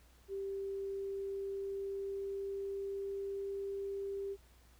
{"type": "tone with pitch glide", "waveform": "sine", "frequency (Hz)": [392, 395.2], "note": ["G4", "G4"], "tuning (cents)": [0, 14], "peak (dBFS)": -37, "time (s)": [0.28, 4.37], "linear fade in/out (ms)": 50, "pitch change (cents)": 14, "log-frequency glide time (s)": [0.39, 3.61], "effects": ["added 60 Hz sine -62 dBFS peak until 4.79 s", "pink hiss -67 dBFS RMS until 4.79 s"]}